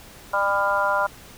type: harmonic tone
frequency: 199.7 Hz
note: G3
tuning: 32 cents sharp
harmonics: 3 / 4 / 5 / 6 / 7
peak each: -25 / -28 / -23 / -30 / -24 dBFS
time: 0.33-1.07 s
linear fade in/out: 10 ms
effects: pink hiss -45 dBFS RMS until 1.37 s